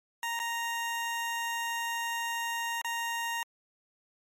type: tone with dropouts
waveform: 20% pulse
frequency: 932.3 Hz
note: A#5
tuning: in tune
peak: -26 dBFS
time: 0.23-3.43 s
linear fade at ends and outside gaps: 1 ms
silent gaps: 0.392-0.399 / 2.815-2.846 s
effects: MP3 64 kbps